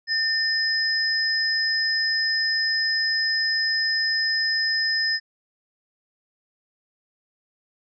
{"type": "tone pair together", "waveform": "sine", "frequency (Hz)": [1800, 5091], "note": ["A6", "D#8"], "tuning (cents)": [39, 39], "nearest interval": "octave + tritone", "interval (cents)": 1800, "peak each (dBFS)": -23, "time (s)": [0.07, 5.2], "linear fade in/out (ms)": 50, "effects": []}